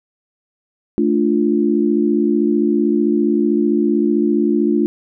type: chord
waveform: sine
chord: D minor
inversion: second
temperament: equal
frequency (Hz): 220 / 293.7 / 349.2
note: A3 / D4 / F4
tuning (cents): 0 / 0 / 0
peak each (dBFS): -17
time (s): 0.98-4.86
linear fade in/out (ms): 0
effects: none